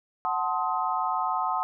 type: chord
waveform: sine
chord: F# diminished seventh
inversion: none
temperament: equal with one note detuned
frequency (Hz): 740 / 880 / 1046.5 / 1262.6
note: F#5 / A5 / C6 / Eb6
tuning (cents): 0 / 0 / 0 / +25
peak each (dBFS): -30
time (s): 0.25-1.63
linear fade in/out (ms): 0
effects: none